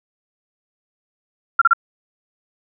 sine tone bursts, 1374 Hz, F6, 29 cents flat, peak -8 dBFS, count 3, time 1.59-1.734 s, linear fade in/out 5 ms, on 26 ms, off 33 ms, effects none

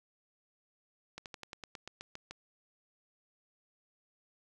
slowing click train, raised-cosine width 0.2 ms, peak -26 dBFS, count 11, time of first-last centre 1.18-2.31 s, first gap 78 ms, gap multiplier 1.08, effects none

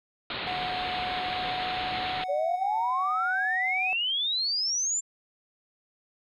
white low-pass noise, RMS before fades -34 dBFS, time 0.3-2.24 s, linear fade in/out 2 ms, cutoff 4200 Hz, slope 96 dB/octave
triangle tone with pitch glide, 732 to 746.5 Hz, F#5 to F#5, -19 to +15 cents, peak -29 dBFS, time 0.47-3.93 s, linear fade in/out 0 ms, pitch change +34 cents, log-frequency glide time 1.11-2.99 s
sine exponential sweep, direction up, 557 to 7370 Hz, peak -25 dBFS, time 2.28-5.01 s, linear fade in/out 20 ms
effects none

